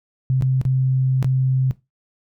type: tone with dropouts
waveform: sine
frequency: 130.81 Hz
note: C3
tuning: in tune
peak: -15 dBFS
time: 0.3-1.71 s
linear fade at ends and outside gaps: 0 ms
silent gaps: 0.411-0.423 / 0.614-0.652 / 1.227-1.245 s
effects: noise-tail reverb RT60 0.2 s tail -17 dB re dry